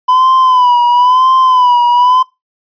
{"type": "tone with vibrato", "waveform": "triangle", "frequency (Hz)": 1002, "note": "B5", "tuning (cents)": 25, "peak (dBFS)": -4, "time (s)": [0.08, 2.23], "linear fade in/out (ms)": 10, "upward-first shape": "sine", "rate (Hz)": 0.99, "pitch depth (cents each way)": 70, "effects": ["noise-tail reverb RT60 0.2 s tail -21 dB re dry", "resampled to 11025 Hz"]}